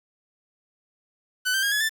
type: tone with pitch steps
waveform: sawtooth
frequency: 1500 / 1562.8 / 1628.2 / 1696.4 / 1767.4 Hz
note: F#6 / G6 / G#6 / G#6 / A6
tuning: +23 / -6 / -35 / +36 / +7 cents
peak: -18 dBFS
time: 1.45-1.895 s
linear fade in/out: 20 ms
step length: 89 ms
effects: 8-bit